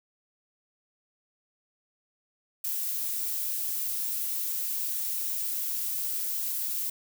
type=noise; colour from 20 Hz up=violet; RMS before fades=-31 dBFS; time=2.64-6.9 s; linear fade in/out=5 ms; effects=none